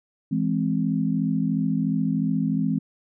sine chord, E augmented, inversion none, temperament equal, 164.81 / 207.7 / 261.6 Hz, E3 / G#3 / B#3, 0 / 0 / 0 cents, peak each -25 dBFS, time 0.31-2.79 s, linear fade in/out 10 ms, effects none

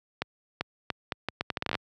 accelerating click train, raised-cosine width 0.3 ms, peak -12 dBFS, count 15, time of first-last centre 0.22-1.752 s, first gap 390 ms, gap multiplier 0.75, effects high-pass 80 Hz 12 dB/octave

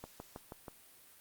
click train, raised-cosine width 1 ms, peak -30 dBFS, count 5, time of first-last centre 0.04-0.682 s, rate 6.23 Hz, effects white hiss -60 dBFS RMS until 1.2 s + Opus 48 kbps

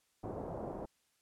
white low-pass noise, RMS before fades -42 dBFS, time 0.23-0.86 s, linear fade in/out 10 ms, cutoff 730 Hz, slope 24 dB/octave, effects white hiss -75 dBFS RMS until 1.21 s + low-pass 11000 Hz 12 dB/octave

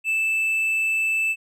triangle tone, 2637 Hz, E7, in tune, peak -18 dBFS, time 0.04-1.36 s, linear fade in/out 50 ms, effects none

